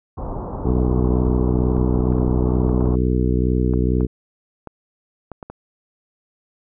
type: low-pass noise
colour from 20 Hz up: pink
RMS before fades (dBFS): -28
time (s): 0.17-2.96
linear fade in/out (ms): 10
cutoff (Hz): 1100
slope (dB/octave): 48
type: harmonic tone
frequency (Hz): 62.2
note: B1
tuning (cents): +13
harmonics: 1 / 2 / 3 / 4 / 5 / 6 / 7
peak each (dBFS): -19 / -22 / -24 / -25 / -26 / -27 / -27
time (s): 0.64-4.07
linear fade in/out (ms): 20
type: clicks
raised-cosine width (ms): 1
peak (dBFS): -19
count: 12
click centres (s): 1.768 / 2.125 / 2.184 / 2.693 / 2.808 / 2.857 / 3.737 / 4.008 / 4.673 / 5.317 / 5.428 / 5.5
effects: none